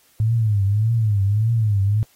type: tone with vibrato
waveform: sine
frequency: 106.6 Hz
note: G#2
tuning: 46 cents sharp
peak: -15 dBFS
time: 0.2-2.03 s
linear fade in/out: 0 ms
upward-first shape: triangle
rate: 1.7 Hz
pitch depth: 170 cents each way
effects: white hiss -57 dBFS RMS until 2.15 s + AAC 48 kbps